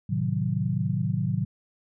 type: chord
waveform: sine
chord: A diminished seventh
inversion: none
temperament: equal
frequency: 110 / 130.81 / 155.56 / 185 Hz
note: A2 / C3 / Eb3 / Gb3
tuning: 0 / 0 / 0 / 0 cents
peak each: -29 dBFS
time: 0.09-1.45 s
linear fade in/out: 10 ms
effects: none